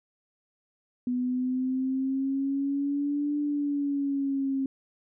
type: exponential two-way sweep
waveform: sine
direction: up then down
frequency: 246.9 to 293.7 to 267.8 Hz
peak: -25 dBFS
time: 1.07-4.66 s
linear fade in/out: 2 ms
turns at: 3.38 s
effects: none